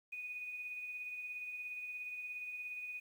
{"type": "tone with tremolo", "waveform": "sine", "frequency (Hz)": 2479, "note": "D#7", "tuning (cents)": -7, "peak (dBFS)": -40, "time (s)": [0.12, 3], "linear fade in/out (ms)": 10, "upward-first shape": "sine", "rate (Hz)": 17, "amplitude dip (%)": 35, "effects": ["11-bit"]}